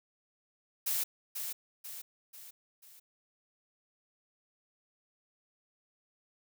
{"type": "noise with echo", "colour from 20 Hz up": "blue", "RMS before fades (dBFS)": -32, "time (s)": [0.86, 1.04], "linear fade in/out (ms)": 10, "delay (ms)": 490, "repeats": 4, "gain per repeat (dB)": -6, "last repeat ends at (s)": 3, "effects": []}